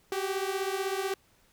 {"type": "beating tone pair", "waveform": "sawtooth", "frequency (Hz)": [380, 396], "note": ["F#4", "G4"], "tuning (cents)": [46, 18], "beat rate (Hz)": 16, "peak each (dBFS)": [-28, -29], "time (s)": [0.12, 1.14], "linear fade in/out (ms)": 2, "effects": ["pink hiss -65 dBFS RMS until 1.52 s"]}